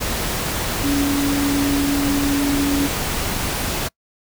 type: tone in noise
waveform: sine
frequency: 282.3 Hz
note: C#4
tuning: 32 cents sharp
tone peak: -17 dBFS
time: 0.83-2.88 s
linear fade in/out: 20 ms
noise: pink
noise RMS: -23 dBFS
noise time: 0-3.89 s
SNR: +3 dB
effects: noise-tail reverb RT60 0.1 s tail -26 dB re dry